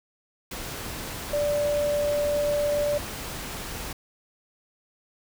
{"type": "tone in noise", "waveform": "sine", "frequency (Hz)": 585, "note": "D5", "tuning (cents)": -7, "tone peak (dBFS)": -22, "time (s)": [1.33, 2.98], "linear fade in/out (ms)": 5, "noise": "pink", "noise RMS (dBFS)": -35, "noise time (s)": [0.51, 3.93], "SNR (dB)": 10, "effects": []}